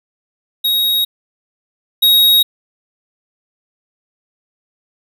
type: tone pair in turn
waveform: square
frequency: 3782 / 3782 Hz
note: A#7 / A#7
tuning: +24 / +24 cents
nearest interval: unison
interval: 0 cents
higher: neither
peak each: -13 / -8 dBFS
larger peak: second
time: 0.64-1.05 / 2.02-2.43 s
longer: neither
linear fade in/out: 10 ms
effects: none